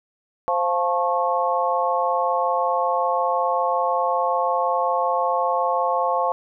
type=harmonic tone with a mistuned harmonic; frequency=174.61 Hz; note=F3; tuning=in tune; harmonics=3 / 4 / 5 / 6; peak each=-24 / -24 / -24 / -24 dBFS; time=0.48-6.32 s; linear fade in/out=0 ms; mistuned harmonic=6; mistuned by=+72 cents; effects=none